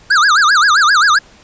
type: tone with vibrato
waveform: square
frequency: 1410 Hz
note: F6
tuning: 16 cents sharp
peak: -8 dBFS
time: 0.1-1.19 s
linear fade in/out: 10 ms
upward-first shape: sine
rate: 7.6 Hz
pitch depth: 300 cents each way
effects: pink hiss -44 dBFS RMS until 1.43 s + resampled to 16000 Hz

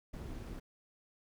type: noise with amplitude modulation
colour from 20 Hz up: brown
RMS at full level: -41 dBFS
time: 0.13-0.6 s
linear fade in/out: 10 ms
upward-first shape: sine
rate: 283 Hz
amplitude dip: 70%
effects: none

